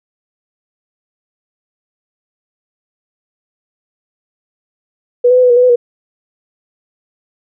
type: tone with pitch steps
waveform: sine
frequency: 488.4 / 501 / 505 / 496.9 / 479.6 / 495.1 / 502 / 480.9 Hz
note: B4 / B4 / B4 / B4 / A#4 / B4 / B4 / B4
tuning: -19 / +25 / +39 / +11 / +49 / +4 / +28 / -46 cents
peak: -5 dBFS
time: 5.24-5.76 s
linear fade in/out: 10 ms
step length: 65 ms
effects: none